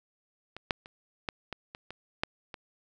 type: clicks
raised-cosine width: 0.3 ms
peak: -25 / -10 / -30 / -15 / -20 / -25 / -25 / -11 / -24 dBFS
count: 9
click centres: 0.566 / 0.708 / 0.859 / 1.288 / 1.527 / 1.749 / 1.906 / 2.235 / 2.542 s
effects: none